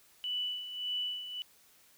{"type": "tone with tremolo", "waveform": "sine", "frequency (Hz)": 2971, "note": "F#7", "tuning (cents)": 6, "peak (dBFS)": -31, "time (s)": [0.24, 1.42], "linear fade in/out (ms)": 0, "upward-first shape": "sine", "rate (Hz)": 1.7, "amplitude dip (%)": 65, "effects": ["white hiss -63 dBFS RMS until 1.97 s"]}